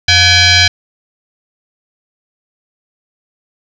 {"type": "tone with frequency modulation", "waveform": "sine", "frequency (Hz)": 892, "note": "A5", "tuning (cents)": 23, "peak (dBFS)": -5, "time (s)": [0.08, 0.68], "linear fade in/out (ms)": 5, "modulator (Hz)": 802, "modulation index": 5.6, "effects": ["7-bit"]}